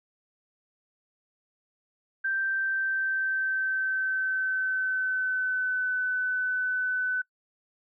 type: tone with pitch glide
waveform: sine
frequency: 1568 to 1505.9 Hz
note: G6 to F#6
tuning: 0 to +30 cents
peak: -25 dBFS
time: 2.24-7.22 s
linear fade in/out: 10 ms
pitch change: -70 cents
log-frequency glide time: 2.4-5.94 s
effects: noise-tail reverb RT60 0.1 s tail -24 dB re dry